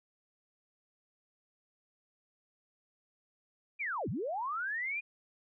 sine linear two-way sweep, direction down then up, 2470 to 87.5 to 2470 Hz, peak -33 dBFS, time 3.79-5.01 s, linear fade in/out 20 ms, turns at 4.09 s, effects none

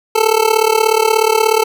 25% pulse tone with amplitude modulation, 441 Hz, A4, 4 cents sharp, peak -3 dBFS, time 0.15-1.64 s, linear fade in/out 10 ms, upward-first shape sine, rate 36.7 Hz, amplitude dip 85%, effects none

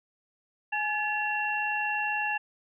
sine tone cluster, 840 / 1718 / 2726 Hz, G#5 / A6 / F7, +19 / -42 / -43 cents, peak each -31 dBFS, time 0.72-2.38 s, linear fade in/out 10 ms, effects none

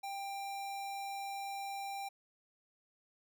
square tone, 791 Hz, G5, 15 cents sharp, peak -40 dBFS, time 0.03-2.09 s, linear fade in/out 10 ms, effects none

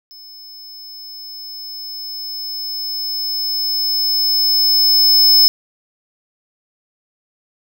square tone with level ramp, 5220 Hz, E8, 18 cents flat, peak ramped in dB -37 to -7 dBFS, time 0.11-5.48 s, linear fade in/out 0 ms, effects none

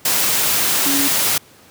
sine tone in noise, 280.5 Hz, C#4, 21 cents sharp, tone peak -20 dBFS, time 0.86-1.08 s, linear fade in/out 5 ms, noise white, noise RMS -17 dBFS, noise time 0.05-1.38 s, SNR -6 dB, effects pink hiss -47 dBFS RMS until 1.7 s + high-pass 100 Hz 12 dB/octave

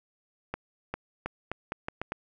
accelerating click train, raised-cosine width 0.5 ms, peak -17 dBFS, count 8, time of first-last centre 0.54-2.121 s, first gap 400 ms, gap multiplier 0.8, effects none

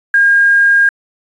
sine tone with quantisation, 1618 Hz, G#6, 46 cents flat, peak -6 dBFS, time 0.14-0.89 s, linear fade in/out 2 ms, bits 6, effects resampled to 24000 Hz

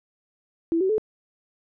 sine tone with pitch steps, 331.9 / 379.1 / 432.9 Hz, E4 / F#4 / A4, +12 / +42 / -28 cents, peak -19 dBFS, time 0.72-0.981 s, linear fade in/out 0 ms, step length 87 ms, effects none

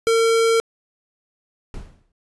square tone, 455.1 Hz, A#4, 42 cents flat, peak -15 dBFS, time 0.07-0.6 s, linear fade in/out 0 ms
brown noise with exponential decay, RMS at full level -29 dBFS, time 1.74-2.12 s, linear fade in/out 2 ms, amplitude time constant 81 ms
effects resampled to 24000 Hz

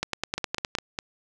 two click trains, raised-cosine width 0.2 ms, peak -9 / -12 dBFS, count 8 / 4, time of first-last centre 0.03-0.752 / 0.38-0.989 s, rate 9.7 / 4.93 Hz, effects none

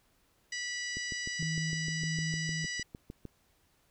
harmonic tone, 979 Hz, B5, 15 cents flat, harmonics 2 / 3 / 4 / 5 / 6 / 7 / 8, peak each -37 / -44 / -49 / -42 / -43 / -55 / -48 dBFS, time 0.52-2.83 s, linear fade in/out 5 ms
click train, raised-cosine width 3 ms, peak -29 dBFS, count 16, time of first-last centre 0.97-3.253 s, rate 6.57 Hz
sine tone with tremolo, 159.2 Hz, D#3, 40 cents sharp, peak -32 dBFS, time 1.39-2.66 s, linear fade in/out 10 ms, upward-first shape square, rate 1.6 Hz, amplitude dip 25%
effects pink hiss -70 dBFS RMS until 3.9 s

